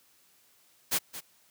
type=noise with echo; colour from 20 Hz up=white; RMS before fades=-27 dBFS; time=0.91-0.99 s; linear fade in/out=20 ms; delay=220 ms; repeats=1; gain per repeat=-13 dB; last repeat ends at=1.21 s; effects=white hiss -64 dBFS RMS until 1.5 s + high-pass 80 Hz 12 dB/octave